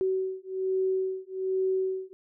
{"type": "beating tone pair", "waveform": "sine", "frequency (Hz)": [377.2, 378.4], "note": ["F#4", "F#4"], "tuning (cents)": [33, 39], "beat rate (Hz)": 1.2, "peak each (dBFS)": -29, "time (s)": [0.01, 2.13], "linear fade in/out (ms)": 0, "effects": []}